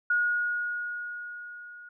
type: tone with level ramp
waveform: sine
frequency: 1444 Hz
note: F#6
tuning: 43 cents flat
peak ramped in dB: -21 to -44 dBFS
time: 0.1-1.89 s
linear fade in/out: 5 ms
effects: none